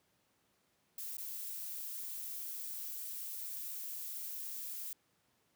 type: noise with dropouts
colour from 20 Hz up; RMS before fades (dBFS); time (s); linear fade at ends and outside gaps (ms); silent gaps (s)
violet; -43; 0.98-4.93; 2; 1.17-1.182
effects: pink hiss -75 dBFS RMS until 5.55 s + high-pass 100 Hz 12 dB/octave